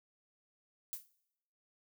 violet noise with exponential decay, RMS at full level -37 dBFS, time 0.93-1.08 s, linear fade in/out 0 ms, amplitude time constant 31 ms, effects noise-tail reverb RT60 0.8 s tail -20 dB re dry

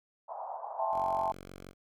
pink band-pass noise, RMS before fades -41 dBFS, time 0.28-1.29 s, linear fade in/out 20 ms, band 670 to 970 Hz, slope 48 dB/octave
sine chord, A minor seventh, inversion second, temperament just, 660 / 792 / 880 / 1056 Hz, E5 / G5 / A5 / C6, +2 / +18 / 0 / +16 cents, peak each -34 / -35 / -32 / -37 dBFS, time 0.79-1.32 s, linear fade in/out 5 ms
5% pulse tone, 46.25 Hz, F#1, in tune, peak -35 dBFS, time 0.91-1.74 s, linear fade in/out 50 ms
effects none

